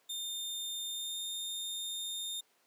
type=tone with pitch glide; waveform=sawtooth; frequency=3624 to 3647 Hz; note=A#7 to A#7; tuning=-50 to -39 cents; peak=-34 dBFS; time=0.09-2.41 s; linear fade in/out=10 ms; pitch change=+11 cents; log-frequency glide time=0.89-1.18 s; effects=pink hiss -70 dBFS RMS until 2.66 s + high-pass 400 Hz 12 dB/octave